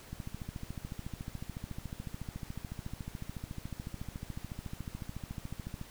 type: click train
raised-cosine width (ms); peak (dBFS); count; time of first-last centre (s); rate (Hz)
5; -27; 80; 0.13-5.813; 13.9
effects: pink hiss -53 dBFS RMS until 5.9 s